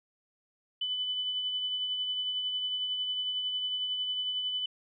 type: tone with tremolo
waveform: sine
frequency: 3000 Hz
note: F#7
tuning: 23 cents sharp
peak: -28 dBFS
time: 0.81-4.66 s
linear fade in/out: 5 ms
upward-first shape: triangle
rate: 11 Hz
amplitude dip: 40%
effects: none